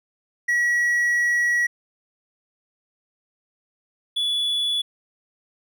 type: tone pair in turn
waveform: triangle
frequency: 1923 / 3426 Hz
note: B6 / A7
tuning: -47 / -47 cents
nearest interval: minor seventh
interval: 1000 cents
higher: second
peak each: -16 / -19 dBFS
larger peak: first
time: 0.48-1.67 / 4.16-4.82 s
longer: first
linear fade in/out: 10 ms
effects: none